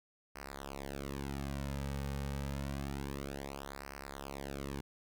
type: tone with flanger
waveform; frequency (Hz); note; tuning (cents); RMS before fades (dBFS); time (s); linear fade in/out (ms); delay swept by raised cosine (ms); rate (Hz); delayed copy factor
sawtooth; 69.3; C#2; 0; -41; 0.35-4.81; 10; 0.28 to 2.98; 0.28; -0.9
effects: none

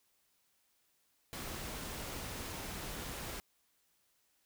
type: noise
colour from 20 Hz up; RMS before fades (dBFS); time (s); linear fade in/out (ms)
pink; -43; 1.33-3.4; 0
type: clicks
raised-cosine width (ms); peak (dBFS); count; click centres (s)
1; -31; 2; 1.476 / 1.546
effects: white hiss -75 dBFS RMS until 4.45 s

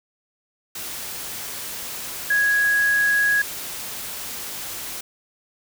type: tone in noise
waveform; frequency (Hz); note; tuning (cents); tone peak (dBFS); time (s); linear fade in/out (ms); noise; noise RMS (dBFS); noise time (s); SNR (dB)
sine; 1661.2; G#6; 0; -16; 2.3-3.42; 5; white; -32; 0.75-5.01; +13
effects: none

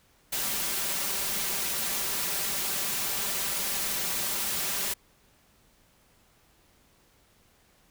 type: noise with comb filter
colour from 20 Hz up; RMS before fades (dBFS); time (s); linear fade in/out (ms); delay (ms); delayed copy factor
white; -30; 0.32-4.94; 10; 5.1; +0.5
effects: pink hiss -63 dBFS RMS until 7.9 s

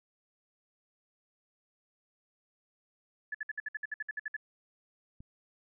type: tone bursts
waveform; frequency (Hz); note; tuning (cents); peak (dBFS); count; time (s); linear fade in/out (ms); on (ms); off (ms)
sine; 1720; A6; -40; -33; 13; 3.32-4.366; 5; 26; 59
type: click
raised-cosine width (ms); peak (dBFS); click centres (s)
5; -37; 5.205
effects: none

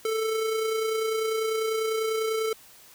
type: tone with amplitude modulation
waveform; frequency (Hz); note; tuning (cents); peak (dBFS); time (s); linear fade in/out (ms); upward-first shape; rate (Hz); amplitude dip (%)
square; 441.7; A4; +7; -24; 0.05-2.53; 2; sine; 30.1; 35
effects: white hiss -52 dBFS RMS until 2.94 s

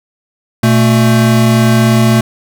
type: tone pair together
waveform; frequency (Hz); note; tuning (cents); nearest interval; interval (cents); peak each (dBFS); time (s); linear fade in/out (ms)
square; 120.1 / 223.3; B2 / A3; -48 / +26; major seventh; 1074; -10; 0.63-2.21; 5
effects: none

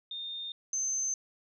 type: tone pair in turn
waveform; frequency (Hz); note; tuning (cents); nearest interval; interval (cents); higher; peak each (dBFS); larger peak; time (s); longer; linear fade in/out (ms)
sine; 3643 / 6234; A#7 / G8; -41 / -11; major sixth; 930; second; -36 / -29; second; 0.11-0.52 / 0.73-1.14; neither; 2
effects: none

